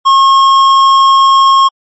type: tone with tanh clipping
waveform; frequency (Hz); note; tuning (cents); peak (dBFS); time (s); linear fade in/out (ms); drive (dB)
sine; 1082; C#6; -42; -5; 0.05-1.69; 20; 11
effects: MP3 32 kbps